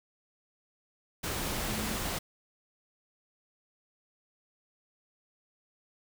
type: tone in noise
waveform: sine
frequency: 213.8 Hz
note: A3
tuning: 49 cents flat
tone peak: -39 dBFS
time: 1.68-1.97 s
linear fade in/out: 10 ms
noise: pink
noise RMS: -34 dBFS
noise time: 1.23-2.19 s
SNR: -8 dB
effects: none